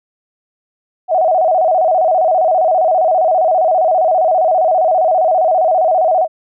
sine tone with vibrato, 688 Hz, F5, 26 cents flat, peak -9 dBFS, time 1.08-6.28 s, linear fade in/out 50 ms, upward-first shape square, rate 15 Hz, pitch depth 130 cents each way, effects none

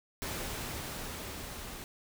pink noise with level ramp, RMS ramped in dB -37 to -44 dBFS, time 0.22-1.84 s, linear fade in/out 0 ms, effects none

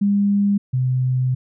sine tone pair in turn, 201.8 / 128.06 Hz, G#3 / C3, -49 / -37 cents, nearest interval minor sixth, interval 788 cents, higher first, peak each -14 / -16 dBFS, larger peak first, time 0.01-0.58 / 0.73-1.35 s, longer second, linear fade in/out 10 ms, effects none

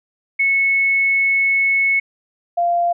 sine tone pair in turn, 2200 / 693 Hz, C#7 / F5, -14 / -14 cents, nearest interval octave + minor sixth, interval 2000 cents, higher first, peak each -13 / -14 dBFS, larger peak first, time 0.39-2 / 2.57-2.93 s, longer first, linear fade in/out 10 ms, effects none

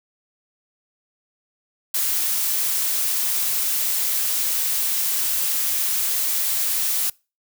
blue noise, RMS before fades -22 dBFS, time 1.94-7.1 s, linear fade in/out 5 ms, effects noise-tail reverb RT60 0.3 s tail -25 dB re dry

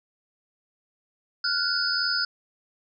sine tone cluster, 1399 / 1482 / 4482 / 5010 Hz, F6 / F#6 / C#8 / D#8, +3 / +2 / +18 / +11 cents, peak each -30 / -29 / -30 / -26 dBFS, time 1.44-2.25 s, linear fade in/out 5 ms, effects none

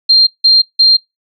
sine tone bursts, 4186 Hz, C8, in tune, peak -4 dBFS, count 3, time 0.09-0.97 s, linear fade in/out 10 ms, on 180 ms, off 170 ms, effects noise-tail reverb RT60 0.2 s tail -25 dB re dry

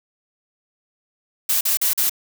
blue noise bursts, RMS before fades -19 dBFS, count 4, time 1.49-2.096 s, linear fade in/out 5 ms, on 120 ms, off 42 ms, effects none

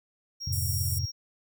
triangle tone with tremolo, 5588 Hz, F8, in tune, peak -33 dBFS, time 0.4-1.12 s, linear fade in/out 20 ms, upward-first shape sine, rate 3.4 Hz, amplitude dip 25%
sine chord, F minor, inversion none, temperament just, 87.31 / 104.77 / 130.96 Hz, F2 / Ab2 / C3, 0 / +16 / +2 cents, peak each -30 / -33 / -33 dBFS, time 0.47-1.06 s, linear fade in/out 5 ms
pink high-pass noise, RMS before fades -34 dBFS, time 0.52-0.99 s, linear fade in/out 10 ms, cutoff 7400 Hz, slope 96 dB/octave
effects none

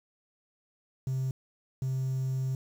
triangle tone pair in turn, 131.5 / 131.5 Hz, C3 / C3, +9 / +9 cents, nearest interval unison, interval 0 cents, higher neither, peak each -25 dBFS, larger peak neither, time 1.07-1.31 / 1.82-2.55 s, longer second, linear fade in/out 2 ms, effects tanh soft clip ceiling -23 dBFS + 9-bit

